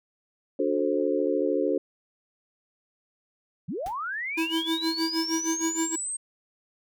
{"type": "chord", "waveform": "sine", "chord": "D dominant seventh", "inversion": "none", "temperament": "just", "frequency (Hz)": [293.7, 367.1, 440.5, 528.6], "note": ["D4", "F#4", "A4", "C5"], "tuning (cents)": [0, -14, 2, 18], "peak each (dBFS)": -28, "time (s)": [0.59, 1.78], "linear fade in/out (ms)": 5}
{"type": "linear sweep", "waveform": "sine", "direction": "up", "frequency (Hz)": [125.6, 8450], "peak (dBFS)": -29, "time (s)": [3.68, 6.17], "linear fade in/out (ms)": 10}
{"type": "noise with exponential decay", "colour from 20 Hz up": "pink", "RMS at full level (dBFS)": -39, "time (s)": [3.86, 3.98], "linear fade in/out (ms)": 2, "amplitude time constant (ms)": 25}
{"type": "tone with tremolo", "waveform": "square", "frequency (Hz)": 325.8, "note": "E4", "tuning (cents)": -20, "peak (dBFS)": -24, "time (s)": [4.37, 5.96], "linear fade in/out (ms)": 10, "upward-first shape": "sine", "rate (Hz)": 6.4, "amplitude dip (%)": 90}
{"effects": []}